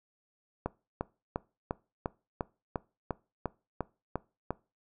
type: click train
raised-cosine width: 1 ms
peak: -17 dBFS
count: 12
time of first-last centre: 0.66-4.506 s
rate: 2.86 Hz
effects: noise-tail reverb RT60 0.3 s tail -21 dB re dry